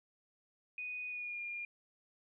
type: tone with pitch glide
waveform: sine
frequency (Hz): 2483 to 2411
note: D#7 to D7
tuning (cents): -4 to +45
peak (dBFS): -39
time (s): 0.78-1.65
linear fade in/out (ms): 2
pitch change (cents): -51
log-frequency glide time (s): 1.06-1.41
effects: none